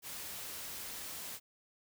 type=noise; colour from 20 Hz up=white; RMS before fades=-44 dBFS; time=0.02-1.4 s; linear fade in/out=50 ms; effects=none